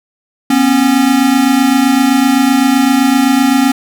square tone pair together, 244.9 / 272.7 Hz, B3 / C#4, -14 / -28 cents, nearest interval major second, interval 186 cents, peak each -13 / -10 dBFS, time 0.5-3.72 s, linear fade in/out 5 ms, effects none

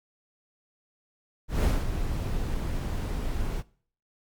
brown noise with ADSR envelope, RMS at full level -20 dBFS, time 1.48-3.63 s, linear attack 150 ms, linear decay 210 ms, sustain -9 dB, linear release 40 ms, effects noise-tail reverb RT60 0.5 s tail -22 dB re dry + MP3 96 kbps

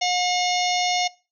harmonic tone with a mistuned harmonic, 719 Hz, F#5, 50 cents flat, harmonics 1 / 3 / 4 / 5 / 6 / 7 / 8 / 9, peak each -23 / -28 / -29 / -30 / -31 / -31 / -32 / -33 dBFS, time 0.01-1.08 s, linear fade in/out 10 ms, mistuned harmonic 7, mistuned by +92 cents, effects noise-tail reverb RT60 0.3 s tail -21 dB re dry

